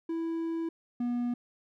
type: tone pair in turn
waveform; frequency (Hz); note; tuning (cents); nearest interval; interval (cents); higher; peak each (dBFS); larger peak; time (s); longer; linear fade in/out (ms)
triangle; 329.6 / 242; E4 / B3; 0 / -35; perfect fourth; 535; first; -28 / -26; second; 0.09-0.69 / 1-1.34; first; 5
effects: none